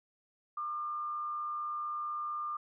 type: tone with frequency modulation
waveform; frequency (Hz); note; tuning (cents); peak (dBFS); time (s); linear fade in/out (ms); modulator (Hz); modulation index
sine; 1200; D6; +37; -34; 0.57-2.57; 5; 95.7; 0.35
effects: none